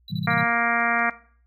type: tone bursts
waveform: triangle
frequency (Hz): 3951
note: B7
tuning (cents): 0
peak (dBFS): -35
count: 5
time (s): 0.08-0.411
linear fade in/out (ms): 2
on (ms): 35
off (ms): 39
type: chord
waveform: sine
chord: A minor seventh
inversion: none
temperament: just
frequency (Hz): 110 / 132 / 165 / 198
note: A2 / C3 / E3 / G3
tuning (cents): 0 / +16 / +2 / +18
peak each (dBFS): -33 / -31 / -28 / -32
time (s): 0.1-0.45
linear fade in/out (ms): 20
type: harmonic tone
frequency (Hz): 234.3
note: A#3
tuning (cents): +9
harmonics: 1 / 2 / 3 / 4 / 5 / 6 / 7 / 8 / 9 / 10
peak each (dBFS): -31 / -36 / -27 / -34 / -27 / -26 / -29 / -28 / -31 / -32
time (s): 0.27-1.1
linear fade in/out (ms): 5
type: clicks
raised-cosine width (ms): 0.2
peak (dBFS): -42 / -37 / -33 / -43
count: 4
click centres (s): 0.578 / 0.804 / 0.993 / 1.108
effects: noise-tail reverb RT60 0.5 s tail -17 dB re dry + added 60 Hz sine -58 dBFS peak until 1.46 s